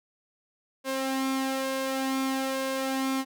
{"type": "tone with flanger", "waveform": "sawtooth", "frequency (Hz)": 266.2, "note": "C4", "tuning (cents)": 30, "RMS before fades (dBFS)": -29, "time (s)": [0.84, 3.25], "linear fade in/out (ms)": 50, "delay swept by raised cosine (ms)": [1.8, 2.9], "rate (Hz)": 1.1, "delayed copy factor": 0.5, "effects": []}